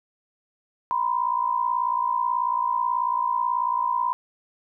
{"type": "tone pair together", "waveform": "sine", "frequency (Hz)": [963, 1021.3], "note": ["B5", "C6"], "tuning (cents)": [-44, -42], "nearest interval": "minor second", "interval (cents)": 102, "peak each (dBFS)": -24, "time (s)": [0.91, 4.13], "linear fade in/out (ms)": 0, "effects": []}